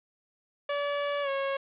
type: tone with pitch glide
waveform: sawtooth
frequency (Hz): 574 to 548.1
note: D5 to C#5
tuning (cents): -40 to -20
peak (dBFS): -24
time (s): 0.69-1.57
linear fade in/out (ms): 5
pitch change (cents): -80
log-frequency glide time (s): 1.22-1.29
effects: resampled to 8000 Hz + 9-bit